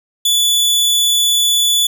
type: tone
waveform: sawtooth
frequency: 3456 Hz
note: A7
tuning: 32 cents flat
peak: -8 dBFS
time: 0.25-1.87 s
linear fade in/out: 5 ms
effects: none